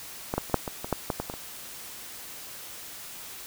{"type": "clicks", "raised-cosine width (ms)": 1, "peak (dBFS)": [-13, -11, -27, -6, -17, -19, -10, -12, -15, -19, -23], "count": 11, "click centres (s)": [0.339, 0.38, 0.498, 0.543, 0.678, 0.845, 0.927, 1.102, 1.2, 1.299, 1.339], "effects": ["white hiss -42 dBFS RMS until 3.46 s"]}